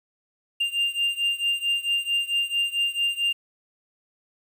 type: beating tone pair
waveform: triangle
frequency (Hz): 2794 / 2798.5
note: F7 / F7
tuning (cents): 0 / +3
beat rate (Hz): 4.5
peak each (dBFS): -23 / -25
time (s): 0.6-3.33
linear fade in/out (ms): 10
effects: 9-bit